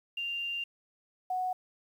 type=tone pair in turn; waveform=sine; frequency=2788 / 738.4 Hz; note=F7 / F#5; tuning=-4 / -4 cents; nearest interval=octave + major seventh; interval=2300 cents; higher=first; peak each=-32 / -29 dBFS; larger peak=second; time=0.17-0.64 / 1.3-1.53 s; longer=first; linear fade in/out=5 ms; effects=10-bit